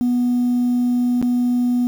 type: tone with dropouts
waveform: sine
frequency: 245.2 Hz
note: B3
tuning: 12 cents flat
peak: -13 dBFS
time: 0.01-1.87 s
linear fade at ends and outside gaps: 0 ms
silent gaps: 1.215-1.226 s
effects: tanh soft clip ceiling -13 dBFS + 7-bit